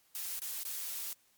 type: noise with dropouts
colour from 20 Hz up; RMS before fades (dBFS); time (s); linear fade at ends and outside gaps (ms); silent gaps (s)
blue; -39; 0.15-1.13; 1; 0.393-0.418 / 0.633-0.651
effects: white hiss -69 dBFS RMS until 1.37 s + MP3 96 kbps